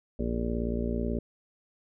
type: harmonic tone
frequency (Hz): 58.27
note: A#1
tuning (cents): 0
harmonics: 1 / 2 / 3 / 4 / 5 / 6 / 7 / 8 / 10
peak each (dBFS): -32 / -39 / -38 / -32 / -42 / -40 / -36 / -41 / -40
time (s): 0.19-1.19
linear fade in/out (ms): 5
effects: none